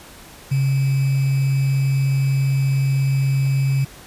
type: tone with sample-and-hold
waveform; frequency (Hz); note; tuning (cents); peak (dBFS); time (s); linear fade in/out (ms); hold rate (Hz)
sine; 135.6; C#3; -38; -15; 0.51-3.85; 10; 2450
effects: pink hiss -42 dBFS RMS until 4.06 s + resampled to 32000 Hz